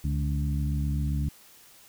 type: harmonic tone with a mistuned harmonic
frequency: 71.3 Hz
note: C#2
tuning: 49 cents sharp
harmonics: 1 / 2 / 3 / 4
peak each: -27 / -29 / -36 / -39 dBFS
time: 0.04-1.29 s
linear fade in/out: 5 ms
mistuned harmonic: 2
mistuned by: +44 cents
effects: white hiss -54 dBFS RMS until 1.88 s